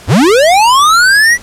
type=linear sweep; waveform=square; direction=up; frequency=65.41 to 1975.5 Hz; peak=-5 dBFS; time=0.07-1.38 s; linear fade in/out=50 ms; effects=pink hiss -34 dBFS RMS until 1.42 s + low-pass 10000 Hz 12 dB/octave